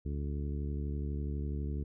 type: harmonic tone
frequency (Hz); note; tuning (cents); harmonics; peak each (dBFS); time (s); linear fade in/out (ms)
72.1; D2; -31; 1 / 2 / 3 / 4 / 5 / 6; -34 / -40 / -44 / -46 / -48 / -50; 0.05-1.84; 10
effects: none